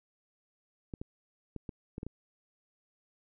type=clicks; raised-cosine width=3 ms; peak=-26 dBFS; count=7; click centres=0.938 / 1.015 / 1.563 / 1.692 / 1.981 / 2.031 / 2.066 s; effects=none